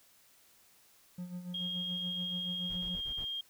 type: tone with tremolo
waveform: triangle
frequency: 178.6 Hz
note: F3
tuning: 39 cents sharp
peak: -35 dBFS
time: 1.18-2.96 s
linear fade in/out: 5 ms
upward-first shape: sine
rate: 7 Hz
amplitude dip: 65%
type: tone with pitch glide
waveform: sine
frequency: 3249 to 3219 Hz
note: G#7 to G7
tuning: -39 to +45 cents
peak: -35 dBFS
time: 1.54-3.41 s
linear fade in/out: 5 ms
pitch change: -16 cents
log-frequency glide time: 2.96-3.01 s
type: noise bursts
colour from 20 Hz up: brown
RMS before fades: -46 dBFS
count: 5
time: 2.69-3.256 s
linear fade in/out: 20 ms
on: 90 ms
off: 29 ms
effects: white hiss -64 dBFS RMS until 3.49 s